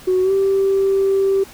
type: tone with pitch glide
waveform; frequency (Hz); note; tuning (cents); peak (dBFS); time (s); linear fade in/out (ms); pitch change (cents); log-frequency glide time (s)
sine; 370 to 389.7; F#4 to G4; 0 to -10; -12; 0.07-1.44; 10; +90; 0.22-0.32
effects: tanh soft clip ceiling -9 dBFS + pink hiss -41 dBFS RMS until 1.53 s